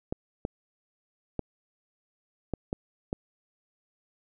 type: clicks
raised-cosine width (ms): 2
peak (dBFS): -16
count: 6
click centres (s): 0.125 / 0.451 / 1.393 / 2.537 / 2.729 / 3.129
effects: none